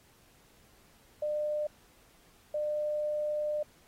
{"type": "tone bursts at uneven times", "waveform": "sine", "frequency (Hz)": 600, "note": "D5", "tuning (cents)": 37, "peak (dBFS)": -29, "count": 2, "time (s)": [[1.22, 1.67], [2.54, 3.63]], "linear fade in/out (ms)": 5, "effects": ["pink hiss -63 dBFS RMS until 3.87 s", "AAC 48 kbps"]}